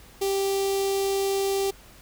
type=tone with notch filter; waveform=sawtooth; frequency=392 Hz; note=G4; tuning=in tune; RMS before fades=-25 dBFS; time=0.21-1.71 s; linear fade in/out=10 ms; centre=1500 Hz; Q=0.51; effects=added 50 Hz sine -52 dBFS peak until 2.01 s + pink hiss -51 dBFS RMS until 2.01 s